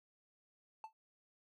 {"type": "tone with exponential decay", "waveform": "triangle", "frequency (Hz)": 880, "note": "A5", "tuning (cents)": 0, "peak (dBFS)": -39, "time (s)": [0.84, 0.93], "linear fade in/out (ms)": 1, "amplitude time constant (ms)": 18, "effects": []}